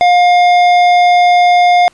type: tone with hard clipping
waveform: sine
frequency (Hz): 710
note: F5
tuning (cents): +28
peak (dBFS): -7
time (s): 0.01-1.88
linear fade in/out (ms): 0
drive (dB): 11
effects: pink hiss -49 dBFS RMS until 1.93 s + resampled to 22050 Hz